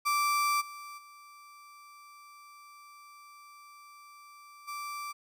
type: tone with level steps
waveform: 35% pulse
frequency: 1170 Hz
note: D6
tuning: 7 cents flat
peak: -24 / -41 / -49 / -35 dBFS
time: 0.05-5.13 s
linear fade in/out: 20 ms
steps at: 0.6 / 0.97 / 4.67 s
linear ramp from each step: 20 ms
effects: none